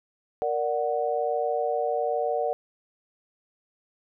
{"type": "chord", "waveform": "sine", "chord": "Bb augmented", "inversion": "none", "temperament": "equal", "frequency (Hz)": [466.2, 587.3, 740], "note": ["Bb4", "D5", "F#5"], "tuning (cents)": [0, 0, 0], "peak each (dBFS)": -28, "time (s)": [0.42, 2.53], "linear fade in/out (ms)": 0, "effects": []}